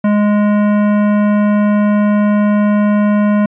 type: tone with hard clipping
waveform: sine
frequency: 207.7 Hz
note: G#3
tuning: in tune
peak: -11 dBFS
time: 0.04-3.46 s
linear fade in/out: 5 ms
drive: 15 dB
effects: resampled to 8000 Hz